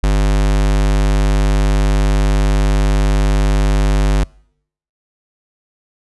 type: tone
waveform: square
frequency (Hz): 50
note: G1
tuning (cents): +35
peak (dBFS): -11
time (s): 0.03-4.24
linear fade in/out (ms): 5
effects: noise-tail reverb RT60 0.7 s tail -26 dB re dry + resampled to 24000 Hz